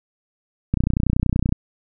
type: click train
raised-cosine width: 5 ms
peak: -6 dBFS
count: 25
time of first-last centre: 0.74-1.524 s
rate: 30.6 Hz
effects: none